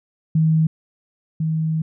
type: tone pair in turn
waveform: sine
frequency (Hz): 159 / 159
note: D#3 / D#3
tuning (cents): +38 / +38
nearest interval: unison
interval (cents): 0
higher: neither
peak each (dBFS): -13 / -18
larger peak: first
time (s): 0.35-0.67 / 1.4-1.82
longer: second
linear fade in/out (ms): 5
effects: none